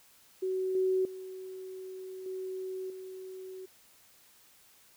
sine tone with level steps, 375.3 Hz, F#4, 25 cents sharp, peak -29 / -25 / -40 / -35 / -41 dBFS, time 0.42-3.66 s, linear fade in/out 10 ms, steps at 0.75 / 1.05 / 2.26 / 2.9 s, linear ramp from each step 2 ms, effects white hiss -61 dBFS RMS until 4.96 s

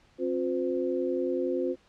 sine tone cluster, 266.2 / 357 / 513 Hz, C4 / F4 / C5, +30 / +38 / -34 cents, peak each -32 / -29 / -31 dBFS, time 0.18-1.76 s, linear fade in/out 50 ms, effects pink hiss -62 dBFS RMS until 1.88 s + low-pass 5000 Hz 12 dB/octave

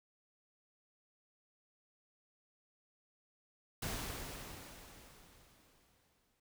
pink noise with exponential decay, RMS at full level -39 dBFS, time 3.82-6.4 s, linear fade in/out 5 ms, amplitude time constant 560 ms, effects none

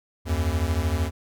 square beating tone pair, 76.9 / 89.9 Hz, D#2 / F#2, -20 / -49 cents, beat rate 13 Hz, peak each -25 / -26 dBFS, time 0.25-1.11 s, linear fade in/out 50 ms, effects none

